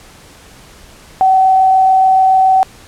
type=tone with frequency modulation; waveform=sine; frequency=759 Hz; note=F#5; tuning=44 cents sharp; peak=-6 dBFS; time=1.21-2.63 s; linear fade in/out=0 ms; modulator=27 Hz; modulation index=0.23; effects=pink hiss -40 dBFS RMS until 2.87 s + low-pass 11000 Hz 12 dB/octave